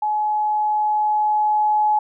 sine tone with level ramp, 848 Hz, G#5, 36 cents sharp, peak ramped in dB -18 to -14 dBFS, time 0.02-1.99 s, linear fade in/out 5 ms, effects none

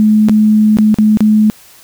sine tone with dropouts, 214.1 Hz, A3, 47 cents flat, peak -5 dBFS, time 0-1.5 s, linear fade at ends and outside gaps 0 ms, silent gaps 0.286-0.295 / 0.771-0.786 / 0.943-0.986 / 1.172-1.206 s, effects white hiss -41 dBFS RMS until 1.83 s

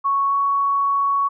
sine tone with pitch glide, 1108.7 to 1116.4 Hz, C#6 to C#6, 0 to +12 cents, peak -16 dBFS, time 0.04-1.29 s, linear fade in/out 20 ms, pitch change +12 cents, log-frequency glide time 0.28-0.34 s, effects none

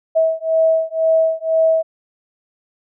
sine beating tone pair, 645 / 647 Hz, E5 / E5, -38 / -32 cents, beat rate 2 Hz, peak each -16 dBFS, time 0.15-1.83 s, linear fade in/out 20 ms, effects none

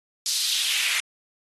pink noise with high-pass filter sweep, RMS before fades -25 dBFS, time 0.26-1 s, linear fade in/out 0 ms, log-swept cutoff 4900 to 2100 Hz, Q 2.6, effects AAC 32 kbps

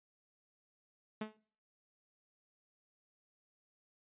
sawtooth tone with exponential decay, 215.7 Hz, A3, 34 cents flat, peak -31 dBFS, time 1.21-1.37 s, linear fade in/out 5 ms, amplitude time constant 33 ms, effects noise-tail reverb RT60 0.5 s tail -22 dB re dry + resampled to 8000 Hz

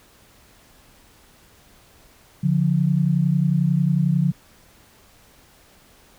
sine tone pair together, 144.5 / 175.62 Hz, D3 / F3, -28 / +10 cents, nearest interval minor third, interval 338 cents, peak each -19 dBFS, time 2.43-4.32 s, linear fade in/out 10 ms, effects pink hiss -53 dBFS RMS until 6.18 s

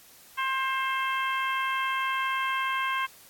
harmonic tone, 530 Hz, C5, 22 cents sharp, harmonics 2 / 3 / 4 / 5 / 6, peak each -28 / -32 / -34 / -36 / -38 dBFS, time 0.37-3.07 s, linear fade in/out 20 ms, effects white hiss -53 dBFS RMS until 3.29 s + AAC 64 kbps

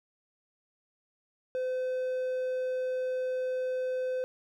triangle tone, 511 Hz, C5, 41 cents flat, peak -27 dBFS, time 1.55-4.24 s, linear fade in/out 0 ms, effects none

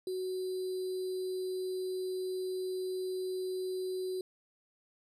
sine tone with sample-and-hold, 371.5 Hz, F#4, 7 cents sharp, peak -33 dBFS, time 0.07-4.21 s, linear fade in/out 2 ms, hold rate 4410 Hz, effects resampled to 32000 Hz

